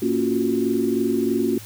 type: chord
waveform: sine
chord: Gb major seventh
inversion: first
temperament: just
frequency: 231.2 / 277.5 / 346.9 / 370 Hz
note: Bb3 / Db4 / F4 / Gb4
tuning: -14 / +2 / -12 / 0 cents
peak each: -24 dBFS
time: 0.02-1.58 s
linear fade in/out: 5 ms
effects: added 107 Hz sine -40 dBFS peak until 1.65 s + white hiss -42 dBFS RMS until 1.65 s